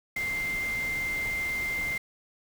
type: tone in noise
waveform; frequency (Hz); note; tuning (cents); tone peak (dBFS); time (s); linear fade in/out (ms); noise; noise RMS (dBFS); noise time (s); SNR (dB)
sine; 2093; C7; 0; -28; 0.16-1.98; 5; pink; -40; 0.16-1.98; +9
effects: none